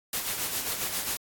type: noise with tremolo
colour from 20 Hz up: white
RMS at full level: -29 dBFS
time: 0.13-1.17 s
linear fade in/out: 2 ms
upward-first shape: sine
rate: 7.4 Hz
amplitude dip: 50%
effects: AAC 64 kbps